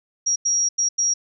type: tone bursts at uneven times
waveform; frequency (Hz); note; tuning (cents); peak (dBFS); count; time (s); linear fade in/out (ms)
sine; 5670; F8; +25; -17; 4; 0.26-0.36 / 0.45-0.69 / 0.78-0.89 / 0.98-1.14; 10
effects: none